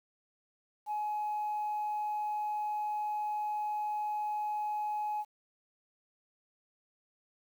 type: tone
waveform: sine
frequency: 843 Hz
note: G#5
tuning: 26 cents sharp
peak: -30 dBFS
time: 0.86-5.25 s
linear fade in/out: 50 ms
effects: tanh soft clip ceiling -29 dBFS + 10-bit